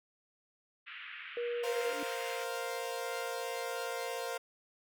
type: band-pass noise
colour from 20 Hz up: white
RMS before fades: -47 dBFS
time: 0.86-2.45 s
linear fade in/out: 20 ms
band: 1300 to 3000 Hz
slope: 48 dB/octave
type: tone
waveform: sine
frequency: 477.7 Hz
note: A#4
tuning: 42 cents sharp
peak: -33 dBFS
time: 1.37-1.93 s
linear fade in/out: 2 ms
type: chord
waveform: sawtooth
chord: Bb suspended second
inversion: none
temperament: equal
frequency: 466.2 / 523.3 / 698.5 Hz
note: Bb4 / C5 / F5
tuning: 0 / 0 / 0 cents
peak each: -36 / -36 / -38 dBFS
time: 1.63-4.38 s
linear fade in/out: 10 ms
type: tone with exponential growth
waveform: sine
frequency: 290 Hz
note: D4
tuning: 22 cents flat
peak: -37 dBFS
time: 1.78-2.03 s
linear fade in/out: 1 ms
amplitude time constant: 54 ms
effects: none